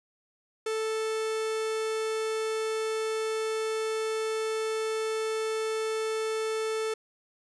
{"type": "tone", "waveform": "45% pulse", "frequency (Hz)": 440, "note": "A4", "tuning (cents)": 0, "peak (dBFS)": -28, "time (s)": [0.66, 6.94], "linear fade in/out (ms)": 5, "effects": ["resampled to 24000 Hz"]}